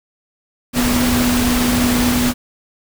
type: tone in noise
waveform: sine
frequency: 245.4 Hz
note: B3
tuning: 11 cents flat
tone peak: -15 dBFS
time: 0.73-2.34 s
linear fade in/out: 50 ms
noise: pink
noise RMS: -19 dBFS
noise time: 0.73-2.34 s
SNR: +1 dB
effects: none